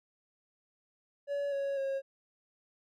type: tone with pitch steps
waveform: triangle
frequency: 568 / 555.3 / 543 Hz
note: C#5 / C#5 / C#5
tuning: +42 / +3 / -36 cents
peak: -29 dBFS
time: 1.27-2.02 s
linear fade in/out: 50 ms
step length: 250 ms
effects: none